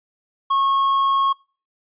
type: tone with tanh clipping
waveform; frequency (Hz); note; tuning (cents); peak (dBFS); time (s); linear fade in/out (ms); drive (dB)
sine; 1093; C#6; -25; -17; 0.5-1.33; 10; 6
effects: noise-tail reverb RT60 0.4 s tail -26 dB re dry + resampled to 8000 Hz